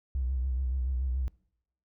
triangle tone with vibrato, 64.2 Hz, C2, 32 cents flat, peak -23 dBFS, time 0.15-1.28 s, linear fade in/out 0 ms, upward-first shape sine, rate 7 Hz, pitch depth 76 cents each way, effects noise-tail reverb RT60 0.7 s tail -26 dB re dry + tanh soft clip ceiling -25 dBFS

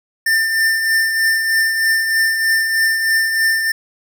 square tone with tremolo, 1794 Hz, A6, 33 cents sharp, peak -12 dBFS, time 0.26-3.72 s, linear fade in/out 5 ms, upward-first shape triangle, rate 3.2 Hz, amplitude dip 50%, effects none

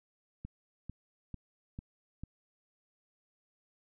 click train, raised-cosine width 5 ms, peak -29 dBFS, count 5, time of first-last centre 0.45-2.236 s, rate 2.24 Hz, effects none

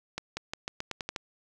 accelerating click train, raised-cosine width 0.2 ms, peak -16 dBFS, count 9, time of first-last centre 0.18-1.162 s, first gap 190 ms, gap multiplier 0.87, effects none

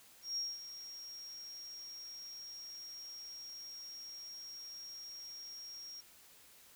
sine tone with ADSR envelope, 5588 Hz, F8, in tune, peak -34 dBFS, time 0.22-6.01 s, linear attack 150 ms, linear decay 210 ms, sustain -12 dB, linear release 12 ms, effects white hiss -61 dBFS RMS until 6.75 s

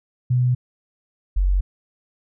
sine tone pair in turn, 124.9 / 46.62 Hz, B2 / F#1, +20 / +14 cents, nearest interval octave + perfect fourth, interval 1706 cents, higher first, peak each -15 dBFS, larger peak neither, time 0.3-0.55 / 1.36-1.61 s, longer neither, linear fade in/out 10 ms, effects none

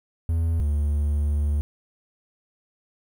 triangle tone pair in turn, 82.41 / 73.42 Hz, E2 / D2, 0 / 0 cents, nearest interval major second, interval 200 cents, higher first, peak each -18 dBFS, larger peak neither, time 0.29-0.6 / 0.6-1.61 s, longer second, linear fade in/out 0 ms, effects 9-bit

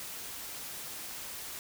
white noise, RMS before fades -42 dBFS, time 0-1.59 s, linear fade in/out 0 ms, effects none

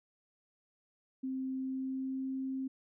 sine tone with pitch glide, 262.5 to 264.8 Hz, C4 to C4, +6 to +21 cents, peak -34 dBFS, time 1.23-2.68 s, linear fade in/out 10 ms, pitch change +15 cents, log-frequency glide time 1.55-2.3 s, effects none

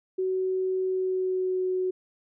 sine tone with pitch glide, 374.6 to 370.1 Hz, F#4 to F#4, +21 to 0 cents, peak -24 dBFS, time 0.18-1.91 s, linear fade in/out 10 ms, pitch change -21 cents, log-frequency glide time 0.86-1.65 s, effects none

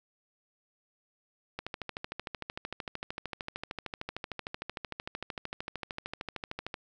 click train, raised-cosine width 0.3 ms, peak -20 dBFS, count 69, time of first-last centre 1.59-6.742 s, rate 13.2 Hz, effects none

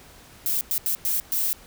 violet noise bursts at uneven times, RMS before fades -24 dBFS, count 5, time 0.46-0.61 / 0.71-0.78 / 0.86-0.95 / 1.05-1.2 / 1.32-1.53 s, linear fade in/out 0 ms, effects pink hiss -49 dBFS RMS until 1.66 s

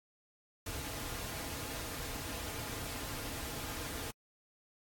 pink noise with comb filter, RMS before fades -41 dBFS, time 0.66-4.11 s, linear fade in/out 5 ms, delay 5.3 ms, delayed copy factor -0.55, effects AAC 64 kbps

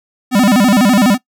square tone with vibrato, 224.9 Hz, A3, 38 cents sharp, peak -8 dBFS, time 0.31-1.18 s, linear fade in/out 50 ms, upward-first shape square, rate 12 Hz, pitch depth 210 cents each way, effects noise-tail reverb RT60 0.1 s tail -20 dB re dry

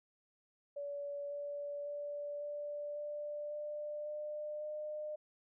sine tone with pitch steps, 572 / 576.6 / 581.3 / 586 / 590.8 / 595.6 / 600.4 / 605.3 Hz, D5 / D5 / D5 / D5 / D5 / D5 / D5 / D#5, -46 / -32 / -18 / -4 / +10 / +24 / +38 / -48 cents, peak -39 dBFS, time 0.76-5.16 s, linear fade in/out 10 ms, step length 550 ms, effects none

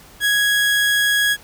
30% pulse tone, 1661.2 Hz, G#6, in tune, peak -12 dBFS, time 0.2-1.37 s, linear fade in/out 50 ms, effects pink hiss -45 dBFS RMS until 1.43 s

